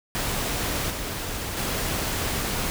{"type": "noise with level steps", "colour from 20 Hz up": "pink", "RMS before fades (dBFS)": [-27, -31, -27], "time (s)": [0.15, 2.7], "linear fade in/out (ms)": 0, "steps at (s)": [0.9, 1.57], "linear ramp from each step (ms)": 5, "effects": []}